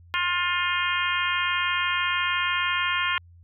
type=harmonic tone; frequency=353.9 Hz; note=F4; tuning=23 cents sharp; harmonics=3 / 4 / 5 / 6 / 7 / 8 / 9; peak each=-28 / -29 / -30 / -31 / -31 / -32 / -33 dBFS; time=0.14-3.18 s; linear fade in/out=0 ms; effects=added 86 Hz sine -48 dBFS peak until 3.43 s